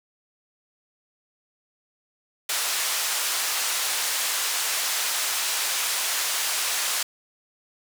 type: band-pass noise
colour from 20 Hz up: white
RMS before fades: -26 dBFS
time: 2.49-7.03 s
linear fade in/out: 5 ms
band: 760 to 9900 Hz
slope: 12 dB/octave
effects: none